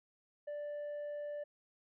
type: tone with tanh clipping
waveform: sine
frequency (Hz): 587.3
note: D5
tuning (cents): 0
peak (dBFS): -40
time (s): 0.47-1.44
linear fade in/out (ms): 10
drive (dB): 3
effects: none